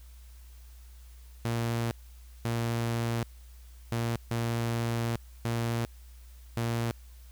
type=tone bursts at uneven times; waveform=sawtooth; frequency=116.54 Hz; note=A#2; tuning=in tune; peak=-24 dBFS; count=6; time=1.45-1.91 / 2.45-3.23 / 3.92-4.16 / 4.31-5.16 / 5.45-5.85 / 6.57-6.91 s; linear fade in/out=0 ms; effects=added 60 Hz sine -47 dBFS peak until 7.31 s + white hiss -61 dBFS RMS until 7.31 s